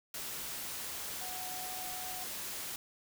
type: tone in noise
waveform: sine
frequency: 738 Hz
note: F#5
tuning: 5 cents flat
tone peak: -45 dBFS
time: 1.21-2.24 s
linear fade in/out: 2 ms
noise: white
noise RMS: -41 dBFS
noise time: 0.14-2.76 s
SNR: -7 dB
effects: none